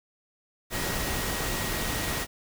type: tone in noise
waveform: sine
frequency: 1895 Hz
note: A#6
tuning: 28 cents sharp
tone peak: -39 dBFS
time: 0.7-2.27 s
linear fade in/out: 50 ms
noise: pink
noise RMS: -30 dBFS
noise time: 0.7-2.27 s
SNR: -12 dB
effects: none